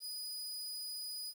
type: tone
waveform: sawtooth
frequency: 4957 Hz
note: D#8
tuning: 7 cents flat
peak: -38 dBFS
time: 0-1.34 s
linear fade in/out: 50 ms
effects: 11-bit